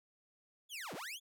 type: linear two-way sweep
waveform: sawtooth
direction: down then up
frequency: 3520 to 123.47 to 3520 Hz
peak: -39 dBFS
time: 0.69-1.2 s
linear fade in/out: 50 ms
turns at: 0.94 s
effects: none